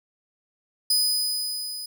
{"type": "tone with level ramp", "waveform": "sawtooth", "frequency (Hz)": 4990, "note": "D#8", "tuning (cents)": 4, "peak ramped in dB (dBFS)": [-15, -30], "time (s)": [0.9, 1.86], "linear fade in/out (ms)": 5, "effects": []}